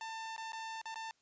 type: tone with dropouts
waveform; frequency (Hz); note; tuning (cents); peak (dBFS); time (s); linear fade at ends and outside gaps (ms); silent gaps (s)
sawtooth; 894; A5; +27; -37; 0.01-1.11; 1; 0.364-0.379 / 0.521-0.531 / 0.815-0.856 / 0.944-0.957
effects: white hiss -74 dBFS RMS until 1.21 s + resampled to 16000 Hz